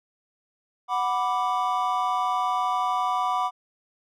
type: chord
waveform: triangle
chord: B minor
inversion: second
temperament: equal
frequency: 740 / 987.8 / 1174.7 Hz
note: F#5 / B5 / D6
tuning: 0 / 0 / 0 cents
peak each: -25 dBFS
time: 0.88-3.51 s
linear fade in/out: 50 ms
effects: none